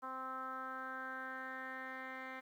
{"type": "tone with low-pass filter sweep", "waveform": "10% pulse", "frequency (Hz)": 260.9, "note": "C4", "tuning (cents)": -5, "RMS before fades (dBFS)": -45, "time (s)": [0.02, 2.41], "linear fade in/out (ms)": 20, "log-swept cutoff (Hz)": [1200, 2200], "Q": 5.4, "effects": ["12-bit"]}